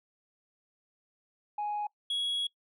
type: tone pair in turn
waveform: sine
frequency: 833 / 3332 Hz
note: G#5 / G#7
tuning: +5 / +5 cents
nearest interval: 2 octaves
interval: 2400 cents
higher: second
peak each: -29 / -26 dBFS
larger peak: second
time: 1.58-1.87 / 2.1-2.47 s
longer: second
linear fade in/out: 5 ms
effects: noise-tail reverb RT60 0.1 s tail -23 dB re dry + tanh soft clip ceiling -28 dBFS